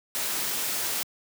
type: noise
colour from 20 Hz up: white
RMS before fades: -29 dBFS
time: 0.15-1.03 s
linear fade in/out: 0 ms
effects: high-pass 150 Hz 12 dB/octave